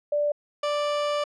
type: tone pair in turn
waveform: sine / 30% pulse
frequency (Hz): 587.3 / 587.3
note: D5 / D5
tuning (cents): 0 / 0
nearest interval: unison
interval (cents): 0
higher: neither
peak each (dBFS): -21 / -21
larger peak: neither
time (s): 0.12-0.32 / 0.63-1.24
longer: second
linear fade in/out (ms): 5
effects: low-pass 5000 Hz 12 dB/octave